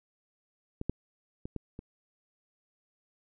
clicks, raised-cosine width 3 ms, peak -22 / -16 / -25 / -22 / -28 dBFS, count 5, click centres 0.814 / 0.896 / 1.455 / 1.563 / 1.791 s, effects none

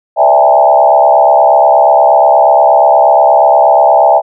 sine tone with frequency modulation, 731 Hz, F#5, 21 cents flat, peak -3 dBFS, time 0.16-4.22 s, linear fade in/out 50 ms, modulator 68.4 Hz, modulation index 2.2, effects none

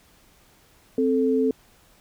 sine tone pair together, 261.5 / 440 Hz, C4 / A4, -1 / 0 cents, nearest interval major sixth, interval 901 cents, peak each -21 / -21 dBFS, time 0.98-1.51 s, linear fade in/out 2 ms, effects pink hiss -57 dBFS RMS until 2 s

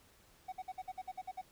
triangle tone bursts, 750 Hz, F#5, 23 cents sharp, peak -37 dBFS, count 10, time 0.48-1.415 s, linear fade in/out 10 ms, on 44 ms, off 55 ms, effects pink hiss -65 dBFS RMS until 1.51 s

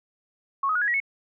sine tone with pitch steps, 1100 / 1263.6 / 1451.5 / 1667.3 / 1915.2 / 2200 Hz, C#6 / D#6 / F#6 / G#6 / A#6 / C#7, -14 / +26 / -34 / +6 / +46 / -14 cents, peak -21 dBFS, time 0.63-1.002 s, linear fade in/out 5 ms, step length 62 ms, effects none

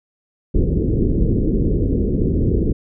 pink low-pass noise, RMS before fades -17 dBFS, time 0.54-2.73 s, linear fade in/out 10 ms, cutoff 450 Hz, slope 48 dB/octave, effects none

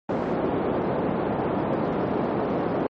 pink band-pass noise, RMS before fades -25 dBFS, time 0.09-2.87 s, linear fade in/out 5 ms, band 220 to 710 Hz, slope 12 dB/octave, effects MP3 32 kbps

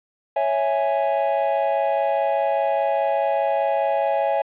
triangle chord, C# minor, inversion none, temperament equal, 554.4 / 659.3 / 830.6 Hz, C#5 / E5 / G#5, 0 / 0 / 0 cents, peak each -21 dBFS, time 0.36-4.42 s, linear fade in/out 5 ms, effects resampled to 8000 Hz + 8-bit

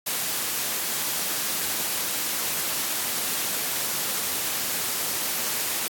white high-pass noise, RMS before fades -27 dBFS, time 0.06-5.88 s, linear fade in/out 10 ms, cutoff 120 Hz, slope 12 dB/octave, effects AAC 64 kbps

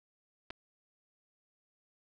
clicks, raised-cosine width 0.3 ms, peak -27 dBFS, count 2, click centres 0.504 / 0.507 s, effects none

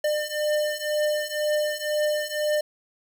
square beating tone pair, 600 / 602 Hz, D5 / D5, +37 / +43 cents, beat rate 2 Hz, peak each -28 / -26 dBFS, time 0.04-2.61 s, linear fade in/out 5 ms, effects 10-bit

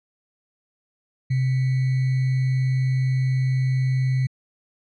sine tone with sample-and-hold, 130.3 Hz, C3, 7 cents flat, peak -18 dBFS, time 1.3-4.27 s, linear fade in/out 10 ms, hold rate 2100 Hz, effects low-pass 4000 Hz 12 dB/octave

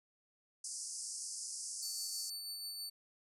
white band-pass noise, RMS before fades -44 dBFS, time 0.64-2.3 s, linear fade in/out 5 ms, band 4800 to 10000 Hz, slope 96 dB/octave
sawtooth tone with tremolo, 4500 Hz, C#8, 25 cents sharp, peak -38 dBFS, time 1.82-2.9 s, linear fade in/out 10 ms, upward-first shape sine, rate 6.2 Hz, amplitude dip 30%
effects none

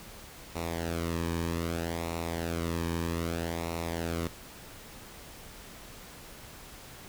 sawtooth tone with flanger, 83.8 Hz, E2, 29 cents sharp, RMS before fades -33 dBFS, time 0.55-4.28 s, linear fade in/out 10 ms, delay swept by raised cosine 0.62 to 1.47 ms, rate 0.63 Hz, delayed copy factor -0.7, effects pink hiss -48 dBFS RMS until 7.08 s

